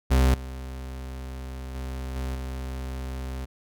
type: tone with level steps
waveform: 40% pulse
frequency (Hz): 65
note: C2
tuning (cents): -11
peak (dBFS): -16 / -33 / -30 / -27 / -30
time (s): 0.1-3.46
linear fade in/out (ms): 20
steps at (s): 0.34 / 1.75 / 2.16 / 2.35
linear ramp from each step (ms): 2
effects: none